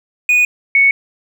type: tone pair in turn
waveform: triangle / sine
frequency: 2475 / 2217 Hz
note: D#7 / C#7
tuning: -10 / 0 cents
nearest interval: major second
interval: 190 cents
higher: first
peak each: -7 dBFS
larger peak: neither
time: 0.29-0.45 / 0.75-0.91 s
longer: neither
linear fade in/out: 2 ms
effects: none